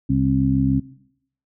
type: harmonic tone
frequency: 66.8 Hz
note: C2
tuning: 36 cents sharp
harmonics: 1 / 2 / 3 / 4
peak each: -27 / -20 / -25 / -19 dBFS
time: 0.09-0.8 s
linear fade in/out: 10 ms
effects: noise-tail reverb RT60 0.7 s tail -18 dB re dry